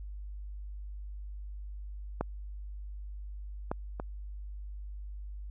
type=clicks; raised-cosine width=1 ms; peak=-16 / -17 / -22 dBFS; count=3; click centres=2.21 / 3.715 / 3.999 s; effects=added 50 Hz sine -39 dBFS peak until 5.5 s